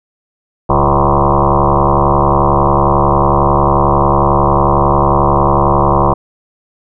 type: tone with frequency modulation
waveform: sine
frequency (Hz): 557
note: C#5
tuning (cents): +8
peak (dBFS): -7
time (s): 0.69-6.14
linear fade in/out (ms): 10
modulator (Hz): 71.1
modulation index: 7.8
effects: none